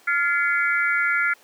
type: tone cluster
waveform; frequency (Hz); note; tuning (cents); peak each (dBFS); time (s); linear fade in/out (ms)
sine; 1400 / 1711 / 2052 / 2251; F6 / A6 / C7 / C#7; +4 / -49 / -34 / +26; -21 / -27 / -24 / -29; 0.07-1.34; 10
effects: pink hiss -53 dBFS RMS until 1.43 s + high-pass 400 Hz 12 dB/octave